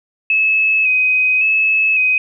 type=tone with vibrato; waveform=sine; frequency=2554 Hz; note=D#7; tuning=45 cents sharp; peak=-11 dBFS; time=0.3-2.18 s; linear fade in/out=2 ms; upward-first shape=square; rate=0.9 Hz; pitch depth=27 cents each way; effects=none